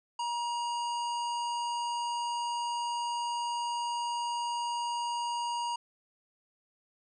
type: harmonic tone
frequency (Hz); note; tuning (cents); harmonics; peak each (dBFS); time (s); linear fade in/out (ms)
950; A#5; +33; 1 / 3 / 5 / 7 / 9; -31 / -41 / -45 / -48 / -50; 0.19-5.76; 5
effects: none